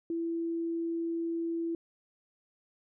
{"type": "tone", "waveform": "sine", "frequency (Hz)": 333.5, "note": "E4", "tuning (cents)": 20, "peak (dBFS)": -30, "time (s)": [0.1, 1.75], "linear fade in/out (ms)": 2, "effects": []}